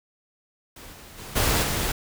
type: noise with level steps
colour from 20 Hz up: pink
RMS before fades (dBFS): -43 / -45 / -39 / -22 / -26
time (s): 0.76-1.92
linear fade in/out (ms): 5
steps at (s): 0.92 / 1.17 / 1.35 / 1.62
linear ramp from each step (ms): 20
effects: none